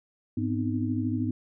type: tone cluster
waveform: sine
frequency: 103.8 / 249.5 / 262.4 / 308.1 Hz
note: G#2 / B3 / C4 / D#4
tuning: 0 / +18 / +5 / -17 cents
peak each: -30 / -29 / -35 / -32 dBFS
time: 0.37-1.31 s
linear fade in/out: 5 ms
effects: none